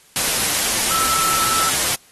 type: tone in noise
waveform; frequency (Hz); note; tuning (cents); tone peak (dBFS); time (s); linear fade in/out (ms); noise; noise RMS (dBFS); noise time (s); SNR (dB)
sine; 1318.5; E6; 0; -21; 0.91-1.69; 0; white; -19; 0.16-1.95; -5
effects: white hiss -51 dBFS RMS until 2.11 s + AAC 32 kbps